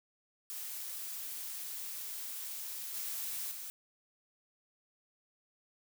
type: noise with level steps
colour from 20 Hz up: blue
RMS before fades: -42 / -39 / -44 dBFS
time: 0.5-3.7 s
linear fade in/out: 0 ms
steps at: 2.94 / 3.51 s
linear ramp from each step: 5 ms
effects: none